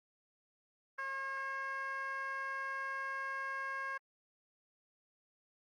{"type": "tone with band-pass filter", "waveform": "15% pulse", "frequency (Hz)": 540, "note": "C#5", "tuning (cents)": -45, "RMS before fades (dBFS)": -40, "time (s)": [0.98, 3.98], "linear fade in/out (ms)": 10, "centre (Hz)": 1400, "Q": 3.7, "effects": ["Opus 24 kbps"]}